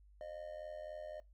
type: tone with amplitude modulation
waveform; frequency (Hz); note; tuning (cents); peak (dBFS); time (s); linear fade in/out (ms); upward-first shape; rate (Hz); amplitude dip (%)
triangle; 611; D#5; -32; -39; 0.21-1.2; 0; sine; 83.7; 75
effects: noise-tail reverb RT60 0.2 s tail -20 dB re dry + added 50 Hz sine -60 dBFS peak until 1.33 s